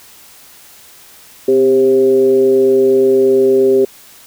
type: tone with frequency modulation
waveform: sine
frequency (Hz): 395.8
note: G4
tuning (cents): +17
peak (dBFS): -7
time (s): 1.48-3.85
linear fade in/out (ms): 5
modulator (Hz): 137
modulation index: 0.55
effects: white hiss -41 dBFS RMS until 4.26 s